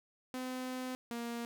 sawtooth tone pair in turn, 255.5 / 235.2 Hz, C4 / A#3, -41 / +16 cents, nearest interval minor second, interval 143 cents, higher first, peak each -34 / -34 dBFS, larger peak neither, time 0.34-0.95 / 1.11-1.45 s, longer first, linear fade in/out 0 ms, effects none

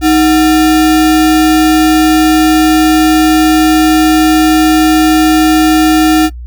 sine tone with sample-and-hold, 313.3 Hz, D#4, 12 cents sharp, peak -4 dBFS, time 0.01-6.3 s, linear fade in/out 50 ms, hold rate 1050 Hz, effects noise-tail reverb RT60 0.1 s tail -22 dB re dry + added 60 Hz sine -22 dBFS peak until 6.46 s

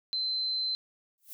sine tone, 4080 Hz, C8, 44 cents flat, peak -28 dBFS, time 0.13-0.75 s, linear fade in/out 0 ms
violet noise with exponential growth, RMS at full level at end -40 dBFS, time 1.18-1.33 s, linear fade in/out 0 ms, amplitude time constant 31 ms
effects none

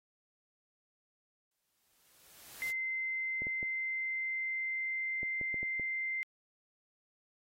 white noise with exponential growth, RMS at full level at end -46 dBFS, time 1.51-2.71 s, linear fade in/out 5 ms, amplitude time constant 260 ms
sine tone with pitch glide, 2072 to 2085 Hz, C7 to C7, -17 to -7 cents, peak -33 dBFS, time 2.62-6.23 s, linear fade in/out 0 ms, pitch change +10 cents, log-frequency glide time 2.92-5.41 s
clicks, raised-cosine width 2 ms, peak -32 dBFS, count 8, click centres 3.42 / 3.469 / 3.629 / 5.231 / 5.413 / 5.543 / 5.63 / 5.797 s
effects AAC 48 kbps

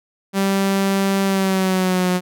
sawtooth tone with pitch glide, 195.3 to 181.17 Hz, G3 to F#3, -6 to -36 cents, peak -12 dBFS, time 0.33-2.21 s, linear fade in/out 50 ms, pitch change -130 cents, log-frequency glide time 1.24-2.1 s, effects none

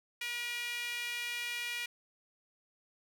sawtooth tone with high-pass filter, 479.6 Hz, A#4, 49 cents sharp, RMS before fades -38 dBFS, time 0.21-1.86 s, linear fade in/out 5 ms, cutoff 2300 Hz, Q 3.4, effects none

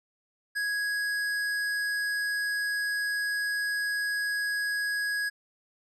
sine tone with hard clipping, 1661.2 Hz, G#6, in tune, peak -29 dBFS, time 0.55-5.3 s, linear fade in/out 20 ms, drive 12 dB, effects none

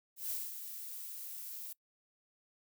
violet noise with ADSR envelope, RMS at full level -37 dBFS, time 0.16-1.73 s, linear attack 140 ms, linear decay 210 ms, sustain -8 dB, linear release 5 ms, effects noise-tail reverb RT60 0.1 s tail -23 dB re dry

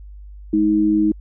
sine tone pair together, 210.6 / 315.5 Hz, G#3 / D#4, +24 / +24 cents, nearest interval perfect fifth, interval 700 cents, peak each -20 / -14 dBFS, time 0.53-1.12 s, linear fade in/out 5 ms, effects added 50 Hz sine -35 dBFS peak until 1.2 s

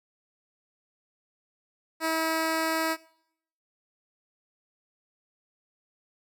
10% pulse tone, 322.2 Hz, E4, 39 cents flat, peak -17 dBFS, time 2-2.97 s, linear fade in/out 50 ms, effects noise-tail reverb RT60 0.7 s tail -21 dB re dry

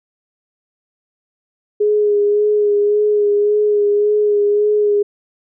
sine tone with vibrato, 415.5 Hz, G#4, 1 cent sharp, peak -11 dBFS, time 1.8-5.03 s, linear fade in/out 10 ms, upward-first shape sine, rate 1.8 Hz, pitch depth 23 cents each way, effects none

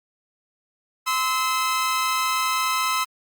sawtooth tone pair together, 1032.5 / 1298 Hz, C6 / E6, -23 / -27 cents, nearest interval major third, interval 396 cents, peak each -20 dBFS, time 1.06-3.05 s, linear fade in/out 20 ms, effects Opus 48 kbps

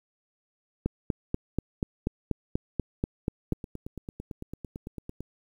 two click trains, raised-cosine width 3 ms, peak -24 / -13 dBFS, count 16 / 12, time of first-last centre 3.53-5.206 / 0.86-3.523 s, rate 8.95 / 4.13 Hz, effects 9-bit

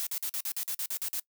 blue noise bursts, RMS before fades -33 dBFS, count 11, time 0-1.197 s, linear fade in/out 0 ms, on 67 ms, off 46 ms, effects noise-tail reverb RT60 0.1 s tail -22 dB re dry

